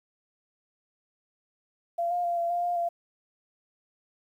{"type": "tone with pitch steps", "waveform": "sine", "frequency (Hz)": [685, 707, 692, 683, 699, 703, 687], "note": ["F5", "F5", "F5", "F5", "F5", "F5", "F5"], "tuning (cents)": [-34, 21, -16, -39, 1, 11, -29], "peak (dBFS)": -25, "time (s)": [1.98, 2.89], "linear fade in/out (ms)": 10, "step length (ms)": 130, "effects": ["10-bit"]}